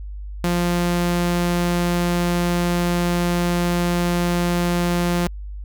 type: tone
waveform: sawtooth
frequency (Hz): 174.61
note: F3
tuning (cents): 0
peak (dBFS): -14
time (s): 0.44-5.27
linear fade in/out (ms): 0
effects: added 50 Hz sine -29 dBFS peak until 5.64 s